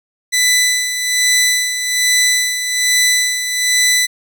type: tone with tremolo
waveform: 15% pulse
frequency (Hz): 1993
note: B6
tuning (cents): +15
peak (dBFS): -4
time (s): 0.32-4.07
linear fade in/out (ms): 20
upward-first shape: sine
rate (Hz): 1.2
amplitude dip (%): 60
effects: none